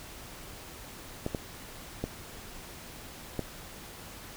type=clicks; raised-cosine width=2 ms; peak=-17 dBFS; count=4; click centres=1.264 / 1.348 / 2.04 / 3.393 s; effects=pink hiss -46 dBFS RMS until 4.36 s